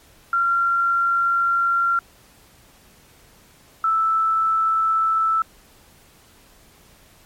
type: tone pair in turn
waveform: sine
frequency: 1376 / 1318.4 Hz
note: F6 / E6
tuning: -26 / 0 cents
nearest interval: minor second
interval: 74 cents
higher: first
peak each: -16 dBFS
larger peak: neither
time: 0.33-1.99 / 3.84-5.42 s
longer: first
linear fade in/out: 2 ms
effects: pink hiss -52 dBFS RMS until 7.25 s + MP3 64 kbps